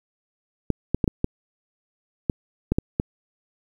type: clicks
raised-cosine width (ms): 3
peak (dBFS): -7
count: 9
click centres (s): 0.703 / 0.946 / 1.042 / 1.078 / 1.244 / 2.298 / 2.72 / 2.785 / 2.999
effects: 8-bit